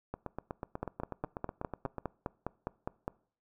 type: two click trains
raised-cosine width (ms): 1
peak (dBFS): -20 / -23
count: 12 / 16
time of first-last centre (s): 0.83-3.079 / 0.14-1.983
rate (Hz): 4.89 / 8.14
effects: noise-tail reverb RT60 0.5 s tail -23 dB re dry